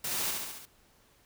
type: noise with echo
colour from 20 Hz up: white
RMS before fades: -34 dBFS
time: 0.04-0.31 s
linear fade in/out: 5 ms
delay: 69 ms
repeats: 5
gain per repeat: -3 dB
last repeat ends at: 0.655 s
effects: pink hiss -64 dBFS RMS until 1.25 s